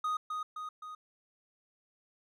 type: tone with echo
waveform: triangle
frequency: 1244.5 Hz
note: D#6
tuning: in tune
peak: -28 dBFS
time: 0.04-0.17 s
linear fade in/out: 5 ms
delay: 260 ms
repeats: 3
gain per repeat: -4 dB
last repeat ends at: 0.95 s
effects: none